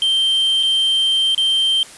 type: tone with dropouts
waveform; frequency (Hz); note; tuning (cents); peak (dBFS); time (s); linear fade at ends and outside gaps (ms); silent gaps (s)
triangle; 3140; G7; +2; -12; 0.02-1.83; 1; 0.629-0.633 / 1.348-1.378
effects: white hiss -39 dBFS RMS until 1.97 s + resampled to 24000 Hz